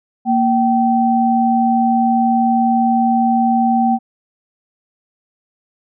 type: tone pair together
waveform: sine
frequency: 233.1 / 772.4 Hz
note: A#3 / G5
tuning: 0 / -26 cents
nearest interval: octave + major sixth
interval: 2074 cents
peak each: -14 dBFS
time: 0.25-3.99 s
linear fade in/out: 50 ms
effects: none